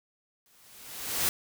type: noise with exponential growth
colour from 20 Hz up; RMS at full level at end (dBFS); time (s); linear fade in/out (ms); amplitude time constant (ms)
white; -25; 0.46-1.29; 1; 180
effects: none